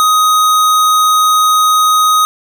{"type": "tone", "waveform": "square", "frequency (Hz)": 1253, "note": "D#6", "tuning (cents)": 12, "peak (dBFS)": -8, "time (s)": [0, 2.25], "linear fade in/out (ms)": 0, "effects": []}